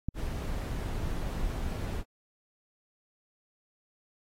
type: click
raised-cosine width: 5 ms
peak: -18 dBFS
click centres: 0.086 s
type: noise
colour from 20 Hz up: brown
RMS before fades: -33 dBFS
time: 0.14-2.04 s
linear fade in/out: 50 ms
effects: AAC 48 kbps